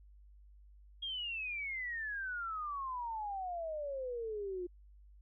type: exponential sweep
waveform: sine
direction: down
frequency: 3283 to 349.2 Hz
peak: -37 dBFS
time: 1.02-4.67 s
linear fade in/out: 10 ms
effects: added 50 Hz sine -56 dBFS peak until 5.21 s